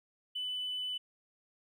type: tone with hard clipping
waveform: triangle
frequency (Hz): 2997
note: F#7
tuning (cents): +22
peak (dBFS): -34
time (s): 0.35-0.98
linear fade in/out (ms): 10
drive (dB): 2
effects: none